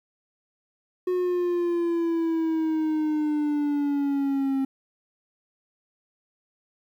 triangle exponential sweep, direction down, 365 to 267.7 Hz, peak -20 dBFS, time 1.07-4.65 s, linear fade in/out 5 ms, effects 10-bit

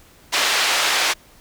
white band-pass noise, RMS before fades -19 dBFS, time 0.32-1.14 s, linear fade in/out 20 ms, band 580 to 4300 Hz, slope 12 dB/octave, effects pink hiss -50 dBFS RMS until 1.4 s

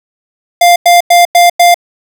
square tone bursts, 698.5 Hz, F5, in tune, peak -3 dBFS, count 5, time 0.61-1.744 s, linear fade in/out 5 ms, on 150 ms, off 96 ms, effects none

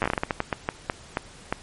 slowing click train, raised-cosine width 0.5 ms, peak -8 dBFS, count 16, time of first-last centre 0.02-1.526 s, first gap 9 ms, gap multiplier 1.3, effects pink hiss -47 dBFS RMS until 1.62 s + MP3 48 kbps

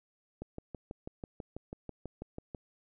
click train, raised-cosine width 2 ms, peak -27 dBFS, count 14, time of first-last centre 0.42-2.548 s, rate 6.11 Hz, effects none

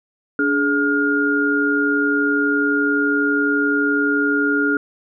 sine tone cluster, 288.5 / 420.3 / 1419 Hz, D4 / G#4 / F6, -31 / +21 / +27 cents, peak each -19 / -23 / -18 dBFS, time 0.39-4.77 s, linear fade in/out 2 ms, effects none

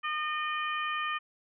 harmonic tone, 610 Hz, D#5, 34 cents flat, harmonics 2 / 3 / 4 / 5, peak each -32 / -36 / -38 / -40 dBFS, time 0.03-1.19 s, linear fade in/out 20 ms, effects none

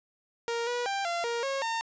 sawtooth tone with pitch steps, 466.9 / 485.1 / 790 / 687 / 469.5 / 545 / 911 Hz, A#4 / B4 / G5 / F5 / A#4 / C#5 / A#5, +3 / -31 / +13 / -29 / +12 / -29 / -40 cents, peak -25 dBFS, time 0.48-1.81 s, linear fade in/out 0 ms, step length 190 ms, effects resampled to 16000 Hz + 11-bit

